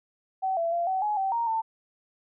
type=tone with pitch steps; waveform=sine; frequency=761 / 671 / 687 / 758 / 841 / 772 / 932 / 894 Hz; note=F#5 / E5 / F5 / F#5 / G#5 / G5 / A#5 / A5; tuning=+48 / +31 / -29 / +42 / +22 / -27 / -1 / +27 cents; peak=-24 dBFS; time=0.42-1.62 s; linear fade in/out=20 ms; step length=150 ms; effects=none